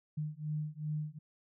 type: beating tone pair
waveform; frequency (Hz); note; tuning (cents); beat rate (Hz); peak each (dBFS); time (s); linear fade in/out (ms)
sine; 150.8 / 153.4; D3 / D#3; +46 / -24; 2.6; -38 / -38; 0.17-1.19; 10
effects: none